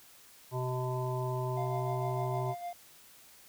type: harmonic tone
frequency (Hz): 126.9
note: B2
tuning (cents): +47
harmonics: 1 / 3 / 5 / 7 / 8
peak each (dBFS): -33 / -38 / -40 / -41 / -42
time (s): 0.51-2.55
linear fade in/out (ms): 50
type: tone with tremolo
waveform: triangle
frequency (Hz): 700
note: F5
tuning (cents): +4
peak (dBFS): -33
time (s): 1.57-2.73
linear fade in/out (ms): 2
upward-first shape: sine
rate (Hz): 6.6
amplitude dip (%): 60
effects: white hiss -57 dBFS RMS until 3.48 s